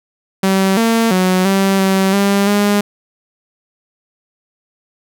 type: tone with pitch steps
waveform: sawtooth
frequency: 192 / 227.9 / 184.7 / 194.3 / 191.9 / 199.4 / 204.6 Hz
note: G3 / A#3 / F#3 / G3 / G3 / G3 / G#3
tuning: -36 / -39 / -3 / -15 / -37 / +30 / -26 cents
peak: -7 dBFS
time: 0.43-2.81 s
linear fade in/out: 5 ms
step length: 340 ms
effects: none